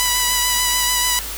5% pulse tone with vibrato, 987 Hz, B5, 1 cent flat, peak -4 dBFS, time 0-1.19 s, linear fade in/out 0 ms, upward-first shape triangle, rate 6.8 Hz, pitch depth 23 cents each way, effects added 50 Hz sine -33 dBFS peak until 1.37 s + white hiss -29 dBFS RMS until 1.37 s

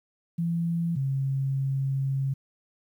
sine tone pair in turn, 168.6 / 135.65 Hz, E3 / C#3, +39 / -37 cents, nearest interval major third, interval 376 cents, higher first, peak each -24 dBFS, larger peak neither, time 0.38-0.96 / 0.96-2.34 s, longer second, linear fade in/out 10 ms, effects 10-bit

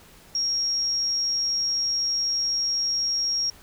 sine tone, 5588 Hz, F8, in tune, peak -22 dBFS, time 0.35-3.5 s, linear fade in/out 2 ms, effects pink hiss -51 dBFS RMS until 3.62 s

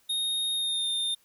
square tone with pitch glide, 3715 to 3630 Hz, A#7 to A#7, -7 to -47 cents, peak -27 dBFS, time 0.09-1.15 s, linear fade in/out 10 ms, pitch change -40 cents, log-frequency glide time 0.53-0.88 s, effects white hiss -65 dBFS RMS until 1.24 s

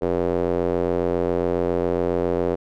square tone with band-pass filter, 43.65 Hz, F1, in tune, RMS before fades -22 dBFS, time 0.01-2.56 s, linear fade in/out 20 ms, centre 460 Hz, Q 2.6, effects none

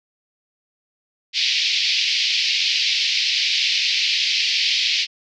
white band-pass noise, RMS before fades -20 dBFS, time 1.33-5.07 s, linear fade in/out 50 ms, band 2200 to 5100 Hz, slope 48 dB/octave, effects none

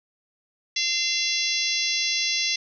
harmonic tone with a mistuned harmonic, 682 Hz, F5, 41 cents flat, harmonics 3 / 4 / 5 / 6 / 7 / 8 / 9, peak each -30 / -30 / -30 / -30 / -30 / -30 / -30 dBFS, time 0.76-2.56 s, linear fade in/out 5 ms, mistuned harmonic 3, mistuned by +19 cents, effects none

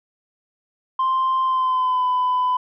sine tone with pitch glide, 1046.5 to 1002.7 Hz, C6 to B5, 0 to +26 cents, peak -15 dBFS, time 0.99-2.57 s, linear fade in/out 5 ms, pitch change -74 cents, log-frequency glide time 1.43-2.06 s, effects tanh soft clip ceiling -15 dBFS

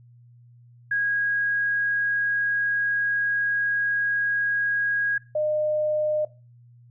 sine tone pair in turn, 1644 / 608.6 Hz, G#6 / D#5, -18 / -38 cents, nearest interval octave + perfect fourth, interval 1720 cents, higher first, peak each -21 dBFS, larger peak neither, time 0.91-5.18 / 5.35-6.25 s, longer first, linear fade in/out 5 ms, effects noise-tail reverb RT60 0.3 s tail -18 dB re dry + added 120 Hz sine -49 dBFS peak until 6.9 s

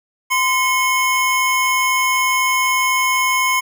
square tone pair together, 1028 / 2178 Hz, C6 / C#7, -31 / -31 cents, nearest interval octave + minor second, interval 1300 cents, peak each -18 dBFS, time 0.3-3.61 s, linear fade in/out 20 ms, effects none

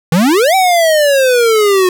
square exponential two-way sweep, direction up then down, 154.6 to 775 to 360.9 Hz, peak -8 dBFS, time 0.12-1.89 s, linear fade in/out 2 ms, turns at 0.55 s, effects none

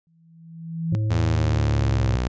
sine tone with exponential growth, 164.5 Hz, E3, 3 cents flat, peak -19 dBFS, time 0.07-0.95 s, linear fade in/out 0 ms, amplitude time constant 190 ms
harmonic tone, 108 Hz, A2, 32 cents flat, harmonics 1 / 3 / 5, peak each -20 / -36 / -42 dBFS, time 0.92-2.16 s, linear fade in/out 5 ms
sawtooth linear sweep, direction down, 84 to 60.4 Hz, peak -18 dBFS, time 1.1-2.28 s, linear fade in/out 10 ms
effects resampled to 16000 Hz

